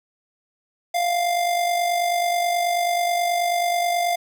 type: tone with amplitude modulation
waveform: square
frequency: 698.5 Hz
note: F5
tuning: in tune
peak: -18 dBFS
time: 0.94-4.16 s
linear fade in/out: 10 ms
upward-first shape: sine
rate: 49.3 Hz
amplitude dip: 45%
effects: 9-bit